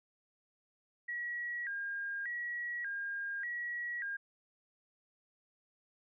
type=tone with vibrato; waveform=sine; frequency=1760 Hz; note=A6; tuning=in tune; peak=-36 dBFS; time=1.08-4.17 s; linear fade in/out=10 ms; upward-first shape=square; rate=0.85 Hz; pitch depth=150 cents each way; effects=none